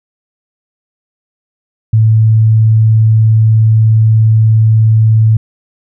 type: tone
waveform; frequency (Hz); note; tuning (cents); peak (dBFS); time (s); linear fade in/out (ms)
sine; 110.4; A2; +6; -4; 1.93-5.37; 5
effects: none